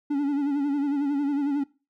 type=tone with vibrato; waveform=triangle; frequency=284.4 Hz; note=C#4; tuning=45 cents sharp; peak=-20 dBFS; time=0.1-1.64 s; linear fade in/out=10 ms; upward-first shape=sine; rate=11 Hz; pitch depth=63 cents each way; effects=noise-tail reverb RT60 0.3 s tail -20 dB re dry